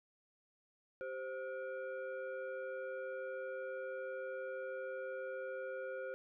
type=tone with frequency modulation; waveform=sine; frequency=523.3 Hz; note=C5; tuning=in tune; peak=-40 dBFS; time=1.01-6.14 s; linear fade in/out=0 ms; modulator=914 Hz; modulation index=0.83; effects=none